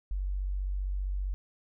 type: tone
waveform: sine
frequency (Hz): 47.61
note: G1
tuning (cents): -50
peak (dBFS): -29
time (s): 0.11-1.34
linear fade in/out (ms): 0
effects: none